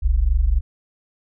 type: tone pair together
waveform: sine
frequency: 40.22 / 63.8 Hz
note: E1 / C2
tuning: -42 / -43 cents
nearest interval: minor sixth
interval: 799 cents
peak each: -17 dBFS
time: 0.02-0.61 s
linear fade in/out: 20 ms
effects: none